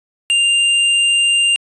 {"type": "tone with hard clipping", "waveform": "sine", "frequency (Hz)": 2794, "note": "F7", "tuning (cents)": 0, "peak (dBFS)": -12, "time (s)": [0.3, 1.56], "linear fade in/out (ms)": 0, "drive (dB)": 17, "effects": ["resampled to 22050 Hz"]}